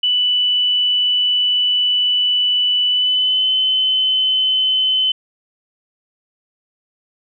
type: tone with pitch glide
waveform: sine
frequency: 2974 to 3045 Hz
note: F#7 to F#7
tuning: +8 to +49 cents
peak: -13 dBFS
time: 0.03-5.12 s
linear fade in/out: 5 ms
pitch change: +41 cents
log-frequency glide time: 2.87-3.51 s
effects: none